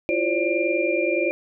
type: tone cluster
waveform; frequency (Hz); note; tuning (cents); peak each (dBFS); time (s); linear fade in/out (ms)
sine; 334.4 / 355.5 / 531 / 581 / 2388; E4 / F4 / C5 / D5 / D7; +25 / +31 / +25 / -19 / +28; -26; 0.09-1.31; 0
effects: none